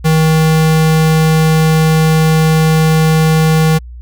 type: tone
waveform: square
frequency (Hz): 158.6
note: D#3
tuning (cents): +33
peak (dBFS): -8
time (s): 0.04-3.79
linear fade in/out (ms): 20
effects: added 60 Hz sine -27 dBFS peak until 4.01 s